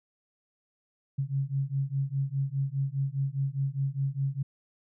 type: beating tone pair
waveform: sine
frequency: 134.8 / 139.7 Hz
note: C#3 / C#3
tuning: -48 / +14 cents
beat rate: 4.9 Hz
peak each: -30 dBFS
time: 1.18-4.43 s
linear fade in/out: 10 ms
effects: none